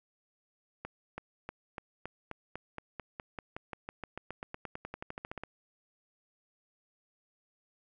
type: accelerating click train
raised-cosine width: 0.5 ms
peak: -24 dBFS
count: 30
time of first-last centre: 0.85-5.436 s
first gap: 330 ms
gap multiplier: 0.94
effects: none